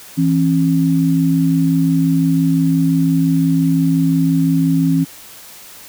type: tone pair together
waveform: sine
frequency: 164.81 / 270.6 Hz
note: E3 / C#4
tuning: 0 / -42 cents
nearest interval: major sixth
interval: 858 cents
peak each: -14 dBFS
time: 0.17-5.05 s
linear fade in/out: 20 ms
effects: white hiss -38 dBFS RMS until 5.88 s